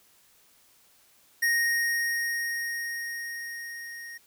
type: tone with level ramp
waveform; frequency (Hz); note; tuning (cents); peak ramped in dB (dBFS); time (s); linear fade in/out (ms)
square; 1864.7; A#6; 0; -22 to -40; 1.42-4.18; 10
effects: white hiss -61 dBFS RMS until 4.26 s